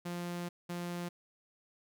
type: tone bursts at uneven times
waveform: sawtooth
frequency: 174.61 Hz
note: F3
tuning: in tune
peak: -33 dBFS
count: 2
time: 0.05-0.49 / 0.69-1.09 s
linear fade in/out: 10 ms
effects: none